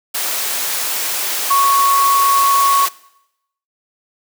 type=tone in noise; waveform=sine; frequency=1108.7 Hz; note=C#6; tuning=in tune; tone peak=-10 dBFS; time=1.5-2.86 s; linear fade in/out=10 ms; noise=white; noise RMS=-20 dBFS; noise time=0.14-2.89 s; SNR=+7 dB; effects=noise-tail reverb RT60 0.8 s tail -20 dB re dry + high-pass 400 Hz 12 dB/octave